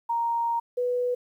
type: tone pair in turn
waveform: sine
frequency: 932.3 / 492.9 Hz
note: A#5 / B4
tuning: 0 / -3 cents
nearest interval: major seventh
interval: 1103 cents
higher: first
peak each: -23 dBFS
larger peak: neither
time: 0.09-0.6 / 0.77-1.15 s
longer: first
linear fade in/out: 10 ms
effects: 10-bit